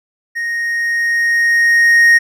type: tone with level ramp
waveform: triangle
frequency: 1864.7 Hz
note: A#6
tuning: in tune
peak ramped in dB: -16 to -3 dBFS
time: 0.35-2.19 s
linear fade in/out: 20 ms
effects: none